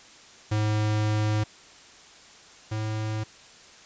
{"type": "tone pair in turn", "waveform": "square", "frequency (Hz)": [106.8, 108.48], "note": ["G#2", "A2"], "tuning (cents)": [49, -24], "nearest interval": "unison", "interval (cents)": 27, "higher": "second", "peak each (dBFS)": [-23, -28], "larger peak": "first", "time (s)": [[0.51, 1.44], [2.71, 3.24]], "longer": "first", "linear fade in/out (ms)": 10, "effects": ["white hiss -50 dBFS RMS until 3.85 s", "resampled to 16000 Hz"]}